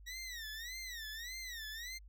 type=tone with vibrato; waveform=20% pulse; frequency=1899 Hz; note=A#6; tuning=32 cents sharp; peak=-38 dBFS; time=0.06-1.99 s; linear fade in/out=20 ms; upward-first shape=sine; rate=1.7 Hz; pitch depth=170 cents each way; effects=added 50 Hz sine -53 dBFS peak until 2.08 s